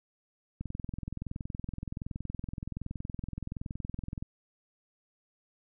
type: click train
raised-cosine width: 5 ms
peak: -24 dBFS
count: 78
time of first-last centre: 0.61-4.225 s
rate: 21.3 Hz
effects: none